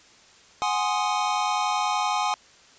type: chord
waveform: square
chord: Ab dominant seventh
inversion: third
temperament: equal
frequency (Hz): 740 / 830.6 / 1046.5 / 1244.5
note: Gb5 / Ab5 / C6 / Eb6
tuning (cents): 0 / 0 / 0 / 0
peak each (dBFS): -30 / -27 / -30 / -30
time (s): 0.62-2.34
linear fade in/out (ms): 0
effects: white hiss -53 dBFS RMS until 2.78 s + resampled to 16000 Hz